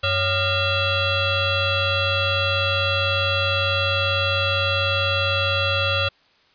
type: tone with frequency modulation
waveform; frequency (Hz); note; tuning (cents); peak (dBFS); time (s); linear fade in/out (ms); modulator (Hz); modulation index
sine; 1396.9; F6; 0; -18; 0.03-6.09; 10; 651; 3.7
effects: white hiss -58 dBFS RMS until 6.54 s + resampled to 11025 Hz